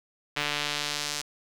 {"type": "tone with band-pass filter sweep", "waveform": "sawtooth", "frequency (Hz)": 146.83, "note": "D3", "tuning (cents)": 0, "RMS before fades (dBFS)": -31, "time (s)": [0.36, 1.22], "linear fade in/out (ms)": 10, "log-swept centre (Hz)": [2700, 5900], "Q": 1.2, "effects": ["8-bit"]}